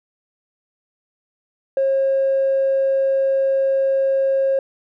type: tone with tanh clipping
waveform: triangle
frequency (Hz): 540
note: C#5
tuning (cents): -45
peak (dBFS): -15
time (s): 1.77-4.59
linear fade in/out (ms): 2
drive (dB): 5
effects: none